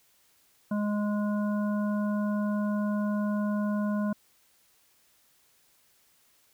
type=harmonic tone; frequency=207.7 Hz; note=G#3; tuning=in tune; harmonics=1 / 3 / 5 / 7; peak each=-26 / -36 / -40 / -43 dBFS; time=0.71-4.13 s; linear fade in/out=5 ms; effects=white hiss -65 dBFS RMS until 6.53 s